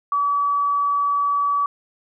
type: tone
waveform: sine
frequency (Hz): 1144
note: D6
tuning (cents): -46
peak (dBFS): -17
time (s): 0.12-1.66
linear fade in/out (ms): 2
effects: none